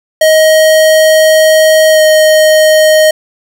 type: tone with pitch glide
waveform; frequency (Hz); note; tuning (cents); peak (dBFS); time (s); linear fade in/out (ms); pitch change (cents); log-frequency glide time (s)
square; 629 to 622.9; D#5 to D#5; +19 to +2; -4; 0.21-3.11; 5; -17; 1.91-2
effects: none